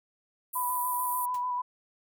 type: band-pass noise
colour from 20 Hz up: white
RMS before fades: -36 dBFS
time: 0.53-1.26 s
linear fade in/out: 10 ms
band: 9800 to 15000 Hz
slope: 48 dB/octave
type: tone with vibrato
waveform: sine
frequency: 991 Hz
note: B5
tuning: 6 cents sharp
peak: -28 dBFS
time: 0.55-1.62 s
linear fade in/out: 10 ms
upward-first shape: square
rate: 6.8 Hz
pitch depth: 18 cents each way
type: noise with exponential decay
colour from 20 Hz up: white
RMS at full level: -43 dBFS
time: 1.34-1.44 s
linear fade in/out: 5 ms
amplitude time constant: 21 ms
effects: none